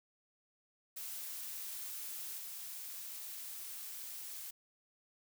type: noise with level steps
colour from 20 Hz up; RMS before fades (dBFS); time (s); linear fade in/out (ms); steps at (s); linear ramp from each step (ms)
blue; -44 / -46; 0.96-4.51; 10; 2.38; 2
effects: none